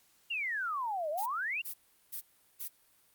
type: exponential two-way sweep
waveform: sine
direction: down then up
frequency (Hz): 2876 to 582 to 2876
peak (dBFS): -32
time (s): 0.3-1.62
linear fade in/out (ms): 10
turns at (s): 1.1
type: noise bursts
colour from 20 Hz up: violet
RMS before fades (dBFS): -39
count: 4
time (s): 1.17-2.686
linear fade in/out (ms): 20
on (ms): 94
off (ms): 380
effects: white hiss -67 dBFS RMS until 3.14 s + Opus 48 kbps